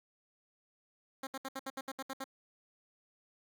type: tone bursts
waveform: 10% pulse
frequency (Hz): 267.5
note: C4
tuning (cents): +38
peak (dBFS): -30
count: 10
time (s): 1.23-2.242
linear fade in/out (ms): 5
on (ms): 40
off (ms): 68
effects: none